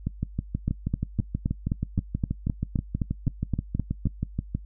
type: two click trains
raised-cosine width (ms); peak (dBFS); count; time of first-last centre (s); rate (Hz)
5; -12 / -14; 14 / 29; 0.68-4.057 / 0.07-4.55; 3.85 / 6.25
effects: noise-tail reverb RT60 0.1 s tail -21 dB re dry + added 50 Hz sine -40 dBFS peak until 4.65 s